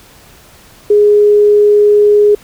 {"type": "tone", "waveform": "sine", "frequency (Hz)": 415.3, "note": "G#4", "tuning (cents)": 0, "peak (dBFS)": -4, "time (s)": [0.9, 2.35], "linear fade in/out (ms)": 5, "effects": ["pink hiss -41 dBFS RMS until 2.43 s"]}